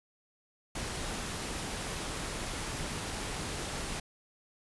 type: noise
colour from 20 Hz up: pink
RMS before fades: -37 dBFS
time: 0.75-4 s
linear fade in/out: 5 ms
effects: resampled to 24000 Hz